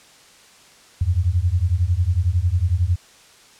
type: beating tone pair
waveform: sine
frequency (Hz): 83 / 94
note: E2 / F#2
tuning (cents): +12 / +28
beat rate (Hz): 11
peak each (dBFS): -19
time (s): 1.01-2.96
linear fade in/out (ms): 5
effects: white hiss -49 dBFS RMS until 3.59 s + low-pass 8000 Hz 12 dB/octave